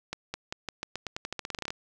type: accelerating click train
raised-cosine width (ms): 0.2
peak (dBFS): -16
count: 19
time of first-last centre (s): 0.13-1.705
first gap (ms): 210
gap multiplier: 0.88
effects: none